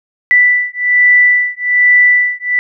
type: beating tone pair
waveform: sine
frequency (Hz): 1975.5 / 1976.7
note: B6 / B6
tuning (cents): 0 / +1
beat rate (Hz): 1.2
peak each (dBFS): -10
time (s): 0.31-2.59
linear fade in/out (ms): 0
effects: none